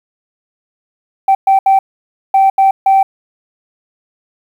sine tone bursts at uneven times, 776 Hz, G5, 18 cents flat, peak -4 dBFS, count 6, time 1.28-1.35 / 1.47-1.59 / 1.66-1.79 / 2.34-2.5 / 2.58-2.71 / 2.86-3.03 s, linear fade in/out 5 ms, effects tanh soft clip ceiling -3 dBFS + 7-bit

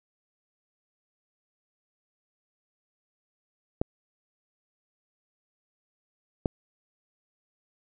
clicks, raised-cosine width 2 ms, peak -11 dBFS, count 2, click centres 3.815 / 6.458 s, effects none

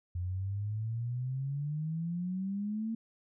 sine exponential sweep, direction up, 87.31 to 228.1 Hz, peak -32 dBFS, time 0.15-2.95 s, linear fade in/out 5 ms, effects none

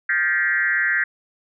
sine tone with frequency modulation, 1739 Hz, A6, 21 cents flat, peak -17 dBFS, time 0.09-1.04 s, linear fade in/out 5 ms, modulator 168 Hz, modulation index 1.5, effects none

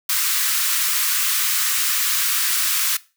white high-pass noise, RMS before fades -20 dBFS, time 0.09-2.97 s, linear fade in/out 5 ms, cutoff 1100 Hz, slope 48 dB/octave, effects noise-tail reverb RT60 0.3 s tail -19 dB re dry

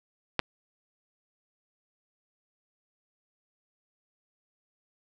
clicks, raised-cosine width 0.3 ms, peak -7 / -26 dBFS, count 2, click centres 0.393 / 0.399 s, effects none

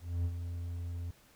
triangle tone with ADSR envelope, 86.3 Hz, F2, 20 cents flat, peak -26 dBFS, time 0-1.11 s, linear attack 250 ms, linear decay 51 ms, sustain -8 dB, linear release 5 ms, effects pink hiss -63 dBFS RMS until 1.35 s

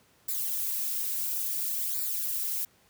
violet noise with flanger, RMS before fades -31 dBFS, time 0.28-2.65 s, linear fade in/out 5 ms, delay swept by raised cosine 0.32 to 4.52 ms, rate 0.58 Hz, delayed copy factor -0.65, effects pink hiss -63 dBFS RMS until 2.89 s + high-pass 80 Hz 12 dB/octave

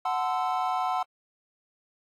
triangle chord, F# half-diminished seventh, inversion none, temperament equal with one note detuned, 740 / 880 / 1030.9 / 1318.5 Hz, F#5 / A5 / C6 / E6, 0 / 0 / -26 / 0 cents, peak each -26 / -32 / -29 / -32 dBFS, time 0.05-1.03 s, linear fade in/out 5 ms, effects AAC 64 kbps

